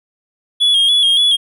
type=tone with vibrato; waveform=triangle; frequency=3322 Hz; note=G#7; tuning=in tune; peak=-8 dBFS; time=0.6-1.37 s; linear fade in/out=20 ms; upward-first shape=square; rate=3.5 Hz; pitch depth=43 cents each way; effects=none